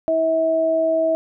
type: tone pair together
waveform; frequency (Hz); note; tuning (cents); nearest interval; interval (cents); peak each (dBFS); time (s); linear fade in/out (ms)
sine; 323 / 646.4; E4 / E5; -35 / -34; octave; 1201; -25 / -16; 0.08-1.15; 0
effects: none